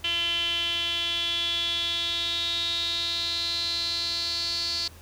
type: tone with band-pass filter sweep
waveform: sawtooth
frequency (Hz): 340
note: F4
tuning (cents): -46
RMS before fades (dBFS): -28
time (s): 0.04-4.88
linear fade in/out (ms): 5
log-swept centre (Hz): 3000 to 4500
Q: 9.8
effects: added 82 Hz sine -47 dBFS peak until 5.01 s + pink hiss -51 dBFS RMS until 5.01 s